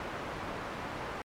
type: low-pass noise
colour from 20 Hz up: white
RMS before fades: -39 dBFS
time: 0-1.22 s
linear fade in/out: 2 ms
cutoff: 1300 Hz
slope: 12 dB/octave
effects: MP3 96 kbps